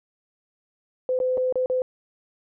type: tone with dropouts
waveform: sine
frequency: 510 Hz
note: C5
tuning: 44 cents flat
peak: -20 dBFS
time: 1.09-1.82 s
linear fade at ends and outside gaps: 1 ms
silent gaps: 1.19-1.201 / 1.373-1.378 / 1.525-1.556 / 1.66-1.699 s
effects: none